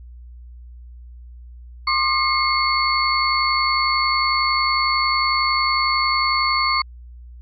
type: tone cluster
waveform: sine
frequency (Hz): 1069 / 1200 / 2151 / 4450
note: C6 / D6 / C7 / C#8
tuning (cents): +37 / +37 / +47 / +6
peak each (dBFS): -22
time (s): 1.87-6.82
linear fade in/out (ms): 5
effects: added 60 Hz sine -37 dBFS peak until 7.41 s